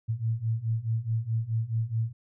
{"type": "beating tone pair", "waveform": "sine", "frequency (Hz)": [110.5, 115.2], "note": ["A2", "A#2"], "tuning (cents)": [8, -20], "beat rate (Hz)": 4.7, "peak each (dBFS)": [-30, -28], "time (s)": [0.08, 2.13], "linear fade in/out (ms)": 20, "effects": []}